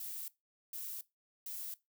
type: noise bursts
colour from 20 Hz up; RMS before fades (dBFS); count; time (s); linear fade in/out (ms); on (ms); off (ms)
violet; -43; 3; 0-1.74; 2; 280; 450
effects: noise-tail reverb RT60 0.2 s tail -19 dB re dry